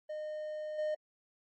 triangle tone with level steps, 612 Hz, D#5, 29 cents flat, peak -35 / -29 dBFS, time 0.09-0.95 s, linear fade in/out 10 ms, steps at 0.78 s, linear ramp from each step 10 ms, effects MP3 32 kbps

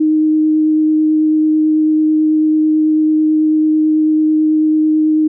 sine tone with vibrato, 310 Hz, D#4, 6 cents flat, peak -9 dBFS, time 0-5.28 s, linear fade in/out 10 ms, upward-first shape triangle, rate 9.1 Hz, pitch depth 10 cents each way, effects none

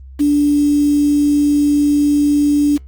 sine tone with quantisation, 291.3 Hz, D4, 14 cents flat, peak -10 dBFS, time 0.19-2.78 s, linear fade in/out 20 ms, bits 5, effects added 66 Hz sine -33 dBFS peak until 2.87 s + Opus 32 kbps

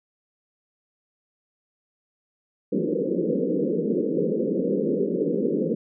white band-pass noise, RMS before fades -24 dBFS, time 2.72-5.75 s, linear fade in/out 10 ms, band 160 to 520 Hz, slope 96 dB/octave, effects none

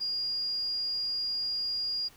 sine tone, 4838 Hz, D#8, 49 cents flat, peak -29 dBFS, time 0-2.09 s, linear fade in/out 20 ms, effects pink hiss -57 dBFS RMS until 2.16 s

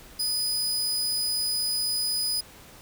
sawtooth tone, 4978 Hz, D#8, in tune, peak -22 dBFS, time 0.19-2.41 s, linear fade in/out 10 ms, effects pink hiss -49 dBFS RMS until 2.81 s

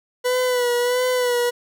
40% pulse tone with vibrato, 493.9 Hz, B4, in tune, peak -17 dBFS, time 0.24-1.51 s, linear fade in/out 20 ms, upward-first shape sine, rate 1.5 Hz, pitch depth 41 cents each way, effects none

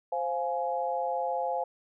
sine chord, F minor, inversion second, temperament just, 523.8 / 698.5 / 838.1 Hz, C5 / F5 / Ab5, +2 / 0 / +16 cents, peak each -32 dBFS, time 0.12-1.64 s, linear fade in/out 5 ms, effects none

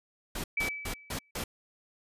pink noise bursts, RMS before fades -35 dBFS, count 5, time 0.35-1.44 s, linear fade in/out 5 ms, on 90 ms, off 160 ms
sine tone with exponential decay, 2300 Hz, D7, 37 cents flat, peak -26 dBFS, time 0.57-1.31 s, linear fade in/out 5 ms, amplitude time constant 160 ms
effects resampled to 32000 Hz

